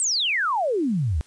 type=exponential sweep; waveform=sine; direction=down; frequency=8610 to 66.2 Hz; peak=-20 dBFS; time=0-1.21 s; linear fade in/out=0 ms; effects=white hiss -55 dBFS RMS until 1.26 s + resampled to 22050 Hz